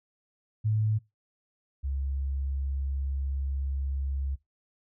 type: tone pair in turn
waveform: sine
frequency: 108.1 / 68.28 Hz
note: A2 / C#2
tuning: -30 / -26 cents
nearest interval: minor sixth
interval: 796 cents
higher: first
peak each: -23 / -28 dBFS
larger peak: first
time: 0.64-0.99 / 1.83-4.36 s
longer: second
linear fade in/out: 20 ms
effects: noise-tail reverb RT60 0.2 s tail -21 dB re dry